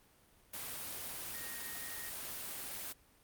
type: tone in noise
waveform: sine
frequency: 1864.7 Hz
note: A#6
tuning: in tune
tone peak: -49 dBFS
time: 1.34-2.1 s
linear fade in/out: 10 ms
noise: white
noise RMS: -43 dBFS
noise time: 0.53-2.93 s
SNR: -9 dB
effects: pink hiss -66 dBFS RMS until 3.23 s + Opus 32 kbps